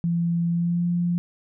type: tone with pitch glide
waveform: sine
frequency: 170 to 173.97 Hz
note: F3 to F3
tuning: -46 to -6 cents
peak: -20 dBFS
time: 0.04-1.18 s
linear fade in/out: 0 ms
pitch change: +40 cents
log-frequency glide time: 0.49-0.86 s
effects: none